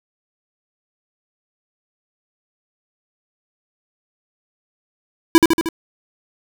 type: tone with echo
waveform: square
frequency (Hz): 329.6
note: E4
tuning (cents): 0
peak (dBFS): -4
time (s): 5.35-5.38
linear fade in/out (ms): 0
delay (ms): 77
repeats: 4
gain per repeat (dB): -4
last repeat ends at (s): 5.688
effects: none